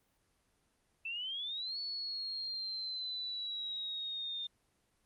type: exponential two-way sweep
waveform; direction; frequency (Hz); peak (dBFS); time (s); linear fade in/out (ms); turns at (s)
sine; up then down; 2637 to 4435 to 3620; -37; 1.05-4.47; 5; 1.79
effects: pink hiss -75 dBFS RMS until 5.05 s + Opus 24 kbps